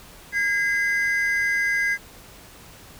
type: tone pair together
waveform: triangle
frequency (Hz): 1632 / 2046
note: G#6 / C7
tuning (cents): -31 / -39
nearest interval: major third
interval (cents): 392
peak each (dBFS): -21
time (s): 0.32-1.98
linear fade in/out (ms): 50
effects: pink hiss -46 dBFS RMS until 2.99 s